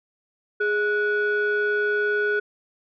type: tone pair together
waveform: sine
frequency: 415.5 / 1471 Hz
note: G#4 / F#6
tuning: +1 / -11 cents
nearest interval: octave + minor seventh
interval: 2188 cents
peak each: -21 dBFS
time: 0.6-2.4 s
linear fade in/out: 10 ms
effects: tanh soft clip ceiling -16 dBFS